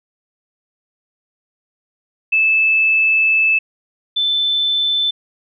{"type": "tone pair in turn", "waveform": "sine", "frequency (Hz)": [2622, 3526], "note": ["E7", "A7"], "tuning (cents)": [-10, 3], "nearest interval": "perfect fourth", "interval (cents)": 513, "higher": "second", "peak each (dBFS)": [-11, -14], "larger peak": "first", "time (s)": [[2.32, 3.59], [4.16, 5.11]], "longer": "first", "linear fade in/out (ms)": 10, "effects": []}